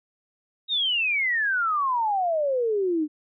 sine exponential sweep, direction down, 3809 to 293.7 Hz, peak -21 dBFS, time 0.68-3.08 s, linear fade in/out 50 ms, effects none

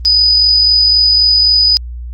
sine tone with amplitude modulation, 4978 Hz, D#8, in tune, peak -5 dBFS, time 0.05-1.77 s, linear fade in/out 0 ms, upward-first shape sine, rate 43.8 Hz, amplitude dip 30%, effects added 60 Hz sine -22 dBFS peak until 2.13 s + Opus 24 kbps

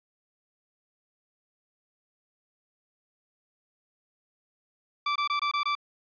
sawtooth tone bursts, 1166 Hz, D6, 13 cents flat, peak -21 dBFS, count 6, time 5.06-5.752 s, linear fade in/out 5 ms, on 97 ms, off 22 ms, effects resampled to 11025 Hz

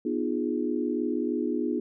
sine chord, F half-diminished seventh, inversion second, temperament equal with one note detuned, 246.9 / 305.8 / 349.2 / 415.3 Hz, Cb4 / Eb4 / F4 / Ab4, 0 / -30 / 0 / 0 cents, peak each -30 / -30 / -31 / -33 dBFS, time 0.05-1.8 s, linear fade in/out 5 ms, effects none

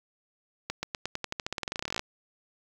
accelerating click train, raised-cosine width 0.2 ms, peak -14 dBFS, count 25, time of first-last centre 0.7-1.994 s, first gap 130 ms, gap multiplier 0.91, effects 8-bit

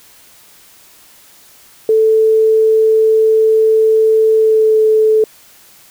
sine tone with pitch glide, 440 to 435.4 Hz, A4 to A4, 0 to -18 cents, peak -7 dBFS, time 1.89-5.24 s, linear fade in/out 2 ms, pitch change -18 cents, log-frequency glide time 4.36-4.81 s, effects white hiss -44 dBFS RMS until 5.9 s

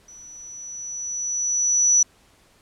sine tone with level ramp, 5920 Hz, F#8, in tune, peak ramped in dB -42 to -12 dBFS, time 0.08-2.03 s, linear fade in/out 5 ms, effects pink hiss -57 dBFS RMS until 2.61 s + low-pass 11000 Hz 12 dB/octave

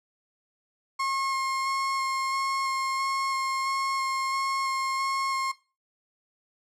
35% pulse tone with vibrato, 1076 Hz, C6, 48 cents sharp, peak -24 dBFS, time 0.99-5.52 s, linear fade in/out 10 ms, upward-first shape square, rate 1.5 Hz, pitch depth 9 cents each way, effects noise-tail reverb RT60 0.3 s tail -17 dB re dry + low-pass 8000 Hz 12 dB/octave

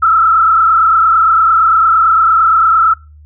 sine tone with frequency modulation, 1318.5 Hz, E6, in tune, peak -6 dBFS, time 0.02-2.94 s, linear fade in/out 10 ms, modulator 28.8 Hz, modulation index 1.7, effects noise-tail reverb RT60 0.3 s tail -25 dB re dry + added 75 Hz sine -36 dBFS peak until 3.25 s

